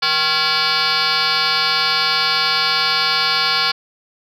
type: tone with frequency modulation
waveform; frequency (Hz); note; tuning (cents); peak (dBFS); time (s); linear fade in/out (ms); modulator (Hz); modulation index
sine; 2900; F#7; -35; -13; 0.02-3.72; 10; 303; 6.6
effects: tanh soft clip ceiling -10 dBFS